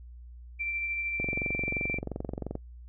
sine tone with tremolo, 2349 Hz, D7, in tune, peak -29 dBFS, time 0.59-1.99 s, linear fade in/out 20 ms, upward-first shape sine, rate 13 Hz, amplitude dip 30%
click train, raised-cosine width 2 ms, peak -20 dBFS, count 32, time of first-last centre 1.2-2.554 s, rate 22.9 Hz
effects noise-tail reverb RT60 0.1 s tail -23 dB re dry + added 60 Hz sine -44 dBFS peak until 2.88 s

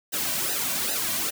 white noise with flanger, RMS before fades -27 dBFS, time 0.12-1.31 s, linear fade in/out 20 ms, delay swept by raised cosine 0.88 to 2.38 ms, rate 2.5 Hz, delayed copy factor -0.75, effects none

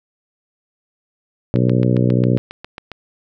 harmonic tone, 61.74 Hz, B1, in tune, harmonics 2 / 3 / 4 / 5 / 6 / 7 / 8 / 9, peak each -15 / -19 / -21 / -23 / -25 / -26 / -27 / -28 dBFS, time 1.54-2.38 s, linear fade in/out 0 ms
click train, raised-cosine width 0.3 ms, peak -15 dBFS, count 11, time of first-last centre 1.56-2.917 s, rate 7.37 Hz
effects none

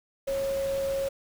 sine tone in noise, 547 Hz, C#5, 23 cents flat, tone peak -26 dBFS, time 0.27-1.09 s, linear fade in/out 10 ms, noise pink, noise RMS -41 dBFS, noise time 0.27-1.09 s, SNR +12 dB, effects none

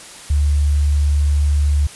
sine tone, 72.9 Hz, D2, 12 cents flat, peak -12 dBFS, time 0.3-1.87 s, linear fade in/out 5 ms, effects white hiss -37 dBFS RMS until 1.95 s + resampled to 24000 Hz

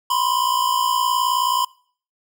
square tone pair together, 987.4 / 1046.5 Hz, B5 / C6, -1 / 0 cents, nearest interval minor second, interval 101 cents, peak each -21 dBFS, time 0.1-1.65 s, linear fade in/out 5 ms, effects noise-tail reverb RT60 0.5 s tail -23 dB re dry

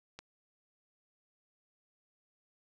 click, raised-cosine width 0.2 ms, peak -28 dBFS, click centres 0.19 s, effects none

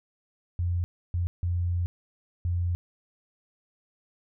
sine tone bursts at uneven times, 87.6 Hz, F2, 6 cents sharp, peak -24 dBFS, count 4, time 0.59-0.84 / 1.14-1.27 / 1.43-1.86 / 2.45-2.75 s, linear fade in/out 0 ms, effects none

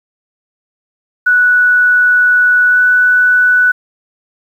sine tone with pitch glide, 1476 to 1486.3 Hz, F#6 to F#6, -5 to +7 cents, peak -6 dBFS, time 1.26-3.72 s, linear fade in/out 10 ms, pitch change +12 cents, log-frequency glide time 2.69-2.79 s, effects 7-bit

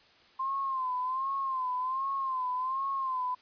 sine tone with vibrato, 1046.5 Hz, C6, in tune, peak -29 dBFS, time 0.39-3.35 s, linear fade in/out 10 ms, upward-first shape sine, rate 1.3 Hz, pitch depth 78 cents each way, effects white hiss -60 dBFS RMS until 3.41 s + resampled to 11025 Hz

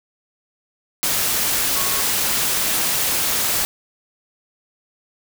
sine tone in noise, 1100 Hz, C#6, 14 cents flat, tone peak -31 dBFS, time 1.76-2.01 s, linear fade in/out 0 ms, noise white, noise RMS -20 dBFS, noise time 1.03-3.65 s, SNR -14 dB, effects none

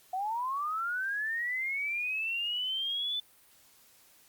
sine linear sweep, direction up, 724 to 3520 Hz, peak -30 dBFS, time 0.13-3.2 s, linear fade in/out 5 ms, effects white hiss -61 dBFS RMS until 4.28 s + Opus 48 kbps

